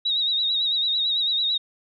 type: tone with vibrato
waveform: sine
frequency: 3804 Hz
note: A#7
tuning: 34 cents sharp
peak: -20 dBFS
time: 0.05-1.58 s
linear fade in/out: 10 ms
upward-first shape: sine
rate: 9 Hz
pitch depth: 60 cents each way
effects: none